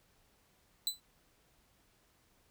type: tone with exponential decay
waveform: sawtooth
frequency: 4000 Hz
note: B7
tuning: 21 cents sharp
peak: -25 dBFS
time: 0.87-1 s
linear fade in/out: 1 ms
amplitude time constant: 27 ms
effects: pink hiss -70 dBFS RMS until 2.5 s